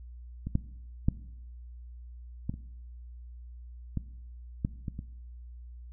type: clicks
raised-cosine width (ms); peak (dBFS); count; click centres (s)
5; -22 / -13 / -11 / -18 / -28 / -18 / -15 / -21 / -25; 9; 0.47 / 0.554 / 1.085 / 2.495 / 2.54 / 3.973 / 4.649 / 4.882 / 4.991
effects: noise-tail reverb RT60 0.9 s tail -19 dB re dry + added 60 Hz sine -43 dBFS peak until 5.92 s